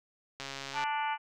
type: click train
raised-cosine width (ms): 0.2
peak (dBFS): -22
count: 61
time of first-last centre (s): 0.4-0.838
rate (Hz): 137
type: harmonic tone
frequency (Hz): 293.7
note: D4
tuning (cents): 0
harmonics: 3 / 4 / 5 / 6 / 7 / 8 / 9 / 10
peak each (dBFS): -31 / -41 / -39 / -45 / -44 / -41 / -51 / -45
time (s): 0.73-1.18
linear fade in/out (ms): 50
effects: none